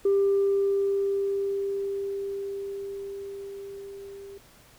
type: tone with level ramp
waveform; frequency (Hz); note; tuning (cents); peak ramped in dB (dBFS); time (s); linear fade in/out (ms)
sine; 396; G4; +18; -17 to -40; 0.05-4.38; 5
effects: tanh soft clip ceiling -16 dBFS + pink hiss -55 dBFS RMS until 4.78 s